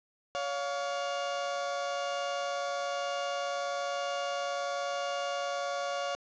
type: tone pair together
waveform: 30% pulse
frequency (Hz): 563.8 / 705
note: C#5 / F5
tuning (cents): +29 / +16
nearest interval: major third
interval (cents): 387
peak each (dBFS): -31 / -33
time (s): 0.35-6.15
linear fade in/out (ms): 0
effects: resampled to 16000 Hz + 9-bit